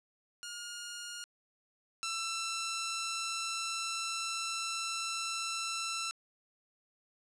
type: tone pair in turn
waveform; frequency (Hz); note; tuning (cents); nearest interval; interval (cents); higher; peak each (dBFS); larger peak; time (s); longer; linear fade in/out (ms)
10% pulse; 1423 / 1338.1; F6 / E6; +32 / +26; minor second; 106; first; -33 / -26; second; 0.43-1.24 / 2.03-6.11; second; 0
effects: low-pass 10000 Hz 12 dB/octave